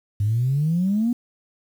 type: exponential sweep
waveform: sine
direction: up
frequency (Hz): 99.3 to 246.9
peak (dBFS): -17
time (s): 0.2-1.13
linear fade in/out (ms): 5
effects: tanh soft clip ceiling -13 dBFS + 8-bit